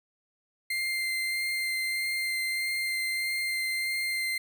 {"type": "tone with vibrato", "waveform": "35% pulse", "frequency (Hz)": 2093, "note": "C7", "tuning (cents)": 0, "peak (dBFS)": -26, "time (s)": [0.7, 4.38], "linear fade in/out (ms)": 5, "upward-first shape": "sine", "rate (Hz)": 1.6, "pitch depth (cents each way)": 10, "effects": []}